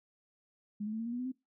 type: tone with pitch steps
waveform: sine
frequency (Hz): 207.7 / 214.4 / 221.3 / 228.5 / 235.8 / 243.5 / 251.3 / 259.4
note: G#3 / A3 / A3 / A#3 / A#3 / B3 / B3 / C4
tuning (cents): 0 / -45 / +10 / -34 / +20 / -24 / +30 / -15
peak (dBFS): -34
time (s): 0.8-1.32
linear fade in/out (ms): 10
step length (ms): 65
effects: noise-tail reverb RT60 0.2 s tail -20 dB re dry